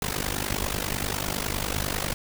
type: noise with amplitude modulation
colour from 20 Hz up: pink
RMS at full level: -25 dBFS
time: 0.02-2.14 s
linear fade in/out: 2 ms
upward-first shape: sine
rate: 50 Hz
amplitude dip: 90%
effects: none